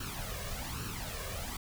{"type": "noise with flanger", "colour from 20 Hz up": "pink", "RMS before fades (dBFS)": -39, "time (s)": [0, 1.57], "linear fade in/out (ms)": 5, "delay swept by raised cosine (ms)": [0.7, 1.8], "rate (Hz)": 1.2, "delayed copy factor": 0.7, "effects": []}